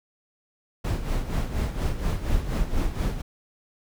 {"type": "noise with tremolo", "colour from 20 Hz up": "brown", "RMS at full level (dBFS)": -23, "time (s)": [0.84, 3.22], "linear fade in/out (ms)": 10, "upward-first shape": "sine", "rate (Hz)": 4.2, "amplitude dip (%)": 65, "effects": []}